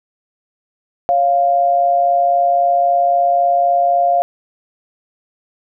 sine tone pair together, 554.7 / 698.5 Hz, C#5 / F5, +1 / 0 cents, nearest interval major third, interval 399 cents, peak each -20 / -11 dBFS, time 1.09-4.22 s, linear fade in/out 0 ms, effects none

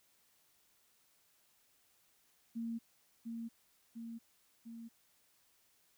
sine tone with echo, 230 Hz, A#3, 23 cents flat, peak -37 dBFS, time 2.55-2.79 s, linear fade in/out 20 ms, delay 700 ms, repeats 3, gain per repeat -3 dB, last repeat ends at 4.89 s, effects white hiss -72 dBFS RMS until 5.97 s

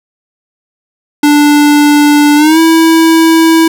square tone with pitch glide, 293.7 to 325.9 Hz, D4 to E4, 0 to -20 cents, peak -4 dBFS, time 1.23-3.68 s, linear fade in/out 5 ms, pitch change +180 cents, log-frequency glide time 2.36-2.59 s, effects none

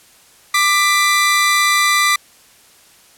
sawtooth tone pair together, 1184 / 1992.5 Hz, D6 / B6, +14 / +15 cents, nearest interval major sixth, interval 901 cents, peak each -11 dBFS, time 0.54-2.16 s, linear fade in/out 5 ms, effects white hiss -48 dBFS RMS until 3.17 s + low-pass 12000 Hz 12 dB/octave

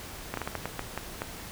slowing click train, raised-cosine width 0.5 ms, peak -16 dBFS, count 9, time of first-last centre 0.34-1.219 s, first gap 33 ms, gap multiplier 1.33, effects pink hiss -42 dBFS RMS until 1.51 s

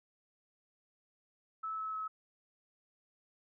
sine tone with pitch steps, 1305 / 1296.7 / 1288.5 Hz, E6 / E6 / E6, -18 / -29 / -40 cents, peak -36 dBFS, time 1.63-2.08 s, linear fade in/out 10 ms, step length 150 ms, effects none

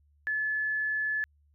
sine tone, 1724 Hz, A6, 36 cents flat, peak -27 dBFS, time 0.27-1.24 s, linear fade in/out 0 ms, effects added 73 Hz sine -62 dBFS peak until 1.54 s

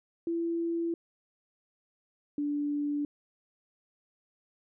sine tone pair in turn, 335.9 / 291.3 Hz, E4 / D4, +33 / -14 cents, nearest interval major second, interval 247 cents, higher first, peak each -28 dBFS, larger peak neither, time 0.27-0.94 / 2.38-3.05 s, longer neither, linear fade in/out 2 ms, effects none

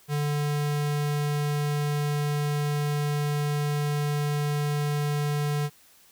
square tone, 146.83 Hz, D3, in tune, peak -25 dBFS, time 0.08-5.7 s, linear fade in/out 50 ms, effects white hiss -57 dBFS RMS until 6.11 s

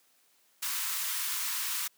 white high-pass noise, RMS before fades -33 dBFS, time 0.62-1.88 s, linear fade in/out 10 ms, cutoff 910 Hz, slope 96 dB/octave, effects white hiss -67 dBFS RMS until 1.97 s + high-pass 200 Hz 12 dB/octave

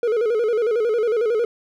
triangle tone with vibrato, 452.2 Hz, A4, 47 cents sharp, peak -15 dBFS, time 0.03-1.45 s, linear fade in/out 2 ms, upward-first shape square, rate 11 Hz, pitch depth 94 cents each way, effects none

